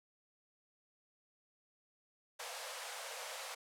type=high-pass noise; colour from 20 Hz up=pink; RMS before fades=-45 dBFS; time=2.39-3.55 s; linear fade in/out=10 ms; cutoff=480 Hz; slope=96 dB/octave; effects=low-pass 11000 Hz 12 dB/octave